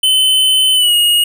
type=tone with pitch glide; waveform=square; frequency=3045 to 2874 Hz; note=F#7 to F7; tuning=+49 to +49 cents; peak=-9 dBFS; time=0.03-1.24 s; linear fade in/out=5 ms; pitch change=-100 cents; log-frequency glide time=0.74-0.94 s; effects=none